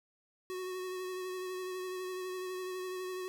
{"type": "tone with vibrato", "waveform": "square", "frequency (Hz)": 369.3, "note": "F#4", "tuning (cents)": -3, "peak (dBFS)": -38, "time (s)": [0.5, 3.28], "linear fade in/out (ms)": 0, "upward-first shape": "sine", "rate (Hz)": 12, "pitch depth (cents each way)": 21, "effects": []}